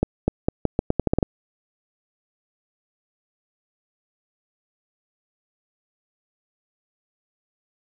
accelerating click train, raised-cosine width 2 ms, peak -5 dBFS, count 11, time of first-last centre 0.03-1.228 s, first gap 250 ms, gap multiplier 0.82, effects none

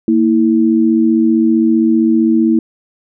sine tone pair together, 229.7 / 325.1 Hz, A#3 / E4, -25 / -24 cents, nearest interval tritone, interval 601 cents, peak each -11 dBFS, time 0.08-2.59 s, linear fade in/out 2 ms, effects none

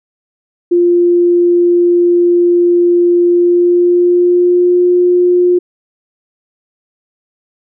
sine tone with pitch glide, 349.2 to 356.3 Hz, F4 to F4, 0 to +35 cents, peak -6 dBFS, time 0.71-5.59 s, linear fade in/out 10 ms, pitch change +35 cents, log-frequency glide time 3.27-4.83 s, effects none

